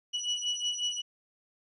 35% pulse beating tone pair, 2936 / 2941.5 Hz, F#7 / F#7, -14 / -11 cents, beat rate 5.5 Hz, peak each -31 dBFS, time 0.13-1.02 s, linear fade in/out 20 ms, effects resampled to 24000 Hz

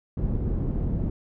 pink low-pass noise, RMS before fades -26 dBFS, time 0.17-1.1 s, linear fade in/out 5 ms, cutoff 250 Hz, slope 12 dB/octave, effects none

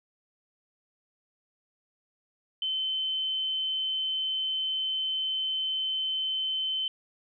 sine tone, 3069 Hz, G7, 37 cents flat, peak -27 dBFS, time 2.62-6.88 s, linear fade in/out 2 ms, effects none

